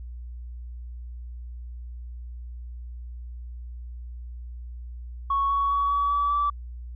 sine tone with pitch steps, 1108.7 / 1118.3 / 1128.1 / 1137.9 / 1147.8 / 1157.8 Hz, C#6 / C#6 / C#6 / C#6 / D6 / D6, 0 / +15 / +30 / +45 / -40 / -25 cents, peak -20 dBFS, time 5.3-6.5 s, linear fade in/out 5 ms, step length 200 ms, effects tanh soft clip ceiling -16 dBFS + added 60 Hz sine -35 dBFS peak until 6.95 s

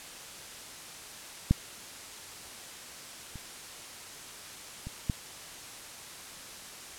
clicks, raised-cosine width 5 ms, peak -9 / -30 / -26 / -15 dBFS, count 4, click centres 1.51 / 3.357 / 4.87 / 5.098 s, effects white hiss -45 dBFS RMS until 6.98 s + low-pass 10000 Hz 12 dB/octave

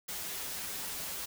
white noise with comb filter, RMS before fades -39 dBFS, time 0.08-1.26 s, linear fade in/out 10 ms, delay 8.6 ms, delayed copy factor -0.95, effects none

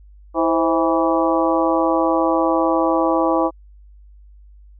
harmonic tone with a mistuned harmonic, 163.6 Hz, E3, 13 cents flat, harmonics 2 / 3 / 4 / 5 / 6 / 7, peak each -19 / -21 / -22 / -23 / -24 / -24 dBFS, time 0.34-3.51 s, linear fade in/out 50 ms, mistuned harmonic 3, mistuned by +99 cents, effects added 50 Hz sine -42 dBFS peak until 4.79 s

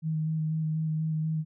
sine tone with vibrato, 157.4 Hz, D#3, 20 cents sharp, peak -26 dBFS, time 0.02-1.45 s, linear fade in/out 50 ms, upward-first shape square, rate 4.1 Hz, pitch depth 13 cents each way, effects none

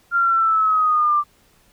sine linear sweep, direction down, 1396.9 to 1174.7 Hz, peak -14 dBFS, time 0.11-1.24 s, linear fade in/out 50 ms, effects pink hiss -57 dBFS RMS until 1.72 s

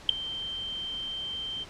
sine tone with ADSR envelope, 3131 Hz, G7, 3 cents flat, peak -10 dBFS, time 0.09-1.65 s, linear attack 3 ms, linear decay 4 ms, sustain -22 dB, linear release 24 ms, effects pink hiss -47 dBFS RMS until 1.69 s + low-pass 6000 Hz 12 dB/octave

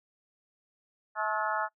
harmonic tone with a mistuned harmonic, 215.5 Hz, A3, 36 cents flat, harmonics 3 / 4 / 5 / 6 / 7 / 8, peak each -36 / -33 / -36 / -34 / -35 / -38 dBFS, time 1.15-1.69 s, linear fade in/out 50 ms, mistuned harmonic 7, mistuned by -72 cents, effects noise-tail reverb RT60 0.1 s tail -23 dB re dry

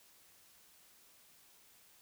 silence, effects white hiss -64 dBFS RMS until 2.01 s

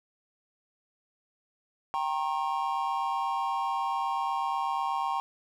triangle chord, G diminished, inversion none, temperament equal with one note detuned, 784 / 932.3 / 1080.3 Hz, G5 / Bb5 / Db6, 0 / 0 / -45 cents, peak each -30 / -30 / -30 dBFS, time 1.94-5.2 s, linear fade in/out 0 ms, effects none

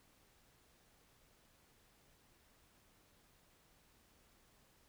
silence, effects pink hiss -70 dBFS RMS until 4.88 s

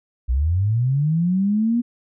sine linear sweep, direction up, 57.1 to 242.8 Hz, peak -16 dBFS, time 0.28-1.82 s, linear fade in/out 20 ms, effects none

